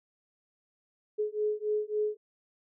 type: beating tone pair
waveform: sine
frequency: 421.8 / 425.4 Hz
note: G#4 / G#4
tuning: +27 / +42 cents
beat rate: 3.6 Hz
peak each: -31 dBFS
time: 1.18-2.17 s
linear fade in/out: 20 ms
effects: none